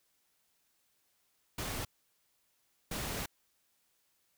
pink noise bursts at uneven times, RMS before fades -38 dBFS, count 2, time 1.58-1.85 / 2.91-3.26 s, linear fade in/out 5 ms, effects white hiss -75 dBFS RMS until 4.37 s

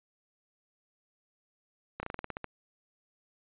slowing click train, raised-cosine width 0.5 ms, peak -21 dBFS, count 10, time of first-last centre 2-2.443 s, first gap 30 ms, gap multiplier 1.12, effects resampled to 8000 Hz

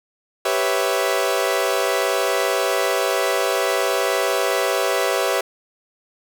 sawtooth chord, C# half-diminished seventh, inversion second, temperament equal, 392 / 493.9 / 554.4 / 659.3 Hz, G4 / B4 / C#5 / E5, 0 / 0 / 0 / 0 cents, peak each -20 dBFS, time 0.45-5.41 s, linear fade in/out 5 ms, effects none

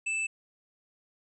square tone, 2637 Hz, E7, in tune, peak -29 dBFS, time 0.06-0.27 s, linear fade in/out 10 ms, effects resampled to 22050 Hz

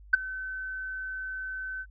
sine tone with ADSR envelope, 1525 Hz, G6, 48 cents flat, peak -12 dBFS, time 0.13-1.86 s, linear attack 10 ms, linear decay 13 ms, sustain -21 dB, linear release 54 ms, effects tanh soft clip ceiling -9 dBFS + added 50 Hz sine -48 dBFS peak until 1.9 s

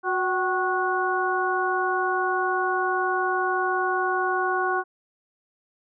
harmonic tone with a mistuned harmonic, 366.5 Hz, F#4, 16 cents flat, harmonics 1 / 2 / 3 / 4, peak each -27 / -27 / -27 / -27 dBFS, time 0.03-4.84 s, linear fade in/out 50 ms, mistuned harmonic 2, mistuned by +58 cents, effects none

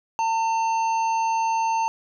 harmonic tone, 900 Hz, A5, 39 cents sharp, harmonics 1 / 3 / 5 / 7, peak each -20 / -34 / -46 / -39 dBFS, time 0.19-1.88 s, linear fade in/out 0 ms, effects none

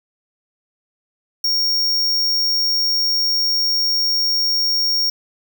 square tone, 5550 Hz, F8, 12 cents flat, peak -16 dBFS, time 1.44-5.1 s, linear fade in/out 5 ms, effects none

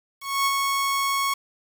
sawtooth tone with ADSR envelope, 1103 Hz, C#6, 9 cents flat, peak -15 dBFS, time 0.2-1.34 s, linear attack 260 ms, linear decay 42 ms, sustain -3 dB, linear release 7 ms, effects 7-bit

